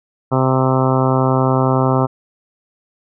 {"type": "harmonic tone", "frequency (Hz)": 130.81, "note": "C3", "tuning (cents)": 0, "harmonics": [1, 2, 3, 4, 5, 6, 7, 8, 9, 10], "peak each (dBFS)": [-16, -19, -21, -22, -23, -24, -24, -25, -26, -26], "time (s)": [0.31, 2.07], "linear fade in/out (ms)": 20, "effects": []}